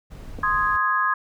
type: noise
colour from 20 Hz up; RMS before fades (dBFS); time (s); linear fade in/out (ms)
brown; -37; 0.1-0.78; 20
type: clicks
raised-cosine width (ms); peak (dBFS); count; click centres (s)
2; -24; 2; 0.387 / 0.391
type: chord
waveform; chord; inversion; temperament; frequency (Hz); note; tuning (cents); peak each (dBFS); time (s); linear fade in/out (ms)
sine; Ab major; first; equal; 1046.5 / 1244.5 / 1661.2; C6 / Eb6 / Ab6; 0 / 0 / 0; -23; 0.43-1.14; 5
effects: none